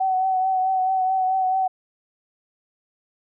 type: tone with vibrato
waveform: sine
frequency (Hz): 754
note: F#5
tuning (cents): +32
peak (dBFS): -18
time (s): 0-1.68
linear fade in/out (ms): 10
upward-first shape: triangle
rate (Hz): 4.6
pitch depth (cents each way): 31
effects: none